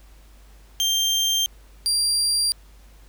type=tone pair in turn; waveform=30% pulse; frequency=3170 / 4750 Hz; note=G7 / D8; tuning=+19 / +19 cents; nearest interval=perfect fifth; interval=700 cents; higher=second; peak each=-16 dBFS; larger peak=neither; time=0.8-1.46 / 1.86-2.52 s; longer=neither; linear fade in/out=0 ms; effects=added 50 Hz sine -46 dBFS peak until 3.08 s + pink hiss -56 dBFS RMS until 3.08 s